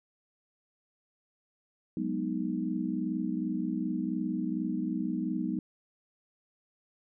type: chord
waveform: sine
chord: G# minor seventh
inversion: third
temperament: equal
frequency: 185 / 207.7 / 246.9 / 311.1 Hz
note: F#3 / G#3 / B3 / D#4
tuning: 0 / 0 / 0 / 0 cents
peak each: -35 / -36 / -34 / -34 dBFS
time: 1.97-5.59 s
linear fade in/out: 2 ms
effects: none